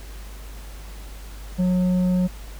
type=tone with low-pass filter; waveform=square; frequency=181.8 Hz; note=F#3; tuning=30 cents flat; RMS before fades=-20 dBFS; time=1.58-2.28 s; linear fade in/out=20 ms; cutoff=390 Hz; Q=1.2; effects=added 50 Hz sine -35 dBFS peak until 2.59 s + pink hiss -45 dBFS RMS until 2.59 s